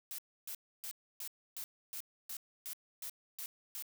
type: noise bursts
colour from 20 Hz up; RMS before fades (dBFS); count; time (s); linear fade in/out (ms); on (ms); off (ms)
blue; -43; 11; 0.11-3.824; 0; 74; 290
effects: none